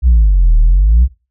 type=exponential two-way sweep; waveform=sine; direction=down then up; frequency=64.8 to 37.38 to 64.8 Hz; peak=-3 dBFS; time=0.02-1.08 s; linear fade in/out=50 ms; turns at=0.58 s; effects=noise-tail reverb RT60 0.3 s tail -17 dB re dry + tanh soft clip ceiling -3 dBFS